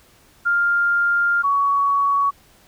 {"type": "tone pair in turn", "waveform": "sine", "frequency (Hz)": [1400, 1122.8], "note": ["F6", "C#6"], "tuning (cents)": [4, 22], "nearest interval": "major third", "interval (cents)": 382, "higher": "first", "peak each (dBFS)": -15, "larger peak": "neither", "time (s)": [[0.45, 1.43], [1.43, 2.31]], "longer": "first", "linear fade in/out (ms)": 20, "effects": ["pink hiss -53 dBFS RMS until 2.67 s"]}